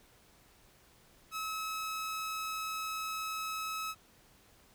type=tone; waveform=sawtooth; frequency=1289 Hz; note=E6; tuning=39 cents flat; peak=-32 dBFS; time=1.31-3.95 s; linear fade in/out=50 ms; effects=pink hiss -63 dBFS RMS until 4.74 s